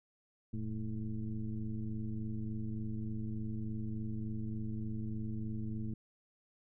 sine tone with frequency modulation, 115.7 Hz, A#2, 13 cents flat, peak -35 dBFS, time 0.53-5.94 s, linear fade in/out 5 ms, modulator 104 Hz, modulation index 1.4, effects none

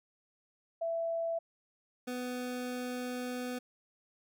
sine / 25% pulse tone pair in turn, 665 / 249.1 Hz, E5 / B3, +15 / +15 cents, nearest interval octave + perfect fourth, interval 1700 cents, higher first, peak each -31 / -32 dBFS, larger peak first, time 0.81-1.39 / 2.07-3.59 s, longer second, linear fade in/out 10 ms, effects none

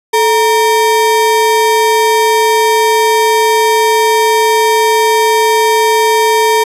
square ring-modulated tone, 688 Hz, F5, 26 cents flat, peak -5 dBFS, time 0.13-6.64 s, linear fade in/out 10 ms, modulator 251 Hz, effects resampled to 32000 Hz

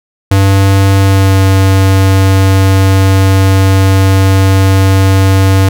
square tone with pitch glide, 97.5 to 96.16 Hz, G2 to G2, -9 to -33 cents, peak -5 dBFS, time 0.31-5.69 s, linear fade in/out 5 ms, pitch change -24 cents, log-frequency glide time 0.99-1.38 s, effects none

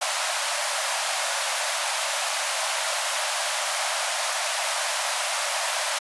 pink high-pass noise, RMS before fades -26 dBFS, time 0.01-5.99 s, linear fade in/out 10 ms, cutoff 570 Hz, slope 96 dB/octave, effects resampled to 24000 Hz

